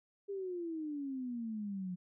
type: exponential sweep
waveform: sine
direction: down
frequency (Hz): 405.4 to 177.2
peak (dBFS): -37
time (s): 0.28-1.96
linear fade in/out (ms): 20
effects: none